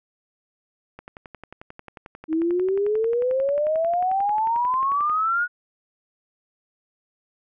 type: click train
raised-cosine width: 0.5 ms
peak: -24 dBFS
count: 47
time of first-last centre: 0.99-5.097 s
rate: 11.2 Hz
type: exponential sweep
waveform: sine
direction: up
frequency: 311.1 to 1469 Hz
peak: -19 dBFS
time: 2.28-5.48 s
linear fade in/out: 50 ms
effects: none